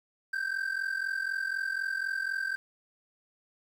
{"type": "ring-modulated tone", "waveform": "triangle", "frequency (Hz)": 1568, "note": "G6", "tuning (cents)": 0, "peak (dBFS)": -25, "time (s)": [0.33, 2.56], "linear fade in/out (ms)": 0, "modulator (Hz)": 22, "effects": ["10-bit"]}